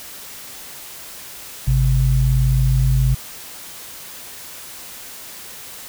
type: tone pair together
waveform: sine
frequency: 52.01 / 130.81 Hz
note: G#1 / C3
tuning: +3 / 0 cents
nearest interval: octave + major third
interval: 1597 cents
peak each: -16 / -15 dBFS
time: 1.67-3.15 s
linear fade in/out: 10 ms
effects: white hiss -36 dBFS RMS until 5.88 s